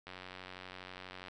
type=click train; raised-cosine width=0.3 ms; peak=-30 dBFS; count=113; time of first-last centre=0.07-1.283 s; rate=92.3 Hz; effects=none